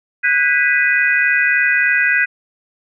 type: chord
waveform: sine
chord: G# minor seventh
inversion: third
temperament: equal with one note detuned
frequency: 1480 / 1623.3 / 1975.5 / 2489 Hz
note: F#6 / G#6 / B6 / D#7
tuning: 0 / -40 / 0 / 0 cents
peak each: -18 / -17 / -16 / -19 dBFS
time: 0.23-2.26 s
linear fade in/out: 20 ms
effects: none